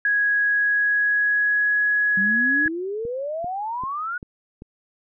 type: tone with pitch glide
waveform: sine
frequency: 1661.2 to 1677.6 Hz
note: G#6 to G#6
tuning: 0 to +17 cents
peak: -17 dBFS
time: 0.05-2.68 s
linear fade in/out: 2 ms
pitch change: +17 cents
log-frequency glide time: 0.45-1.83 s
type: exponential sweep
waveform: sine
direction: up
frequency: 187.8 to 1480 Hz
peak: -25 dBFS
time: 2.17-4.18 s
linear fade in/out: 5 ms
type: click train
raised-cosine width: 3 ms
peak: -25 dBFS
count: 6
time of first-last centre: 2.66-4.621 s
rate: 2.55 Hz
effects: none